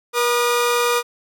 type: tone pair together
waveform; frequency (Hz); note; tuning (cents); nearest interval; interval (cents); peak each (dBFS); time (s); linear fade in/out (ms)
sawtooth; 480.7 / 1217; B4 / D#6; -47 / -39; octave + major third; 1608; -14 / -17; 0.13-1.03; 50
effects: none